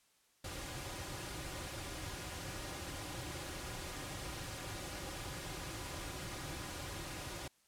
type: noise with comb filter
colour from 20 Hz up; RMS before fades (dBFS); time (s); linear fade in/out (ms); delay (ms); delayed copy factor
pink; -44; 0.44-7.48; 5; 4.5; -0.55
effects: white hiss -72 dBFS RMS until 7.67 s + low-pass 11000 Hz 12 dB/octave